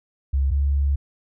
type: tone pair in turn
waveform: sine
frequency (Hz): 68.2 / 70.2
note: C#2 / C#2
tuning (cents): -28 / +22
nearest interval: minor second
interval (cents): 50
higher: second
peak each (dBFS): -17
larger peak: neither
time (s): 0.33-0.51 / 0.51-0.96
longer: second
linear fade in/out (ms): 10
effects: none